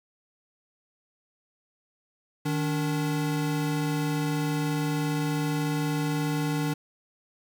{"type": "tone pair together", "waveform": "square", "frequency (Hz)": [153.9, 288.7], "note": ["D#3", "D4"], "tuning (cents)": [-19, -30], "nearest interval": "major seventh", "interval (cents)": 1089, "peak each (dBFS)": [-28, -30], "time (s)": [2.45, 6.74], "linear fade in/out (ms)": 10, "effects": ["9-bit"]}